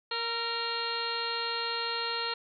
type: harmonic tone with a mistuned harmonic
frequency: 466.2 Hz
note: A#4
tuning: in tune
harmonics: 1 / 2 / 3 / 4 / 5 / 6 / 7 / 8 / 9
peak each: -39 / -38 / -37 / -41 / -44 / -39 / -44 / -42 / -35 dBFS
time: 0.11-2.34 s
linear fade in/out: 5 ms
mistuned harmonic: 3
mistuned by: -34 cents
effects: none